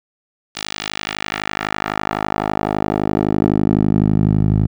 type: tone with band-pass filter sweep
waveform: 10% pulse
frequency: 51.91 Hz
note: G#1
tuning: in tune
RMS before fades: -18 dBFS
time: 0.55-4.67 s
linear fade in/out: 10 ms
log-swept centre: 4500 to 110 Hz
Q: 1.1
effects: none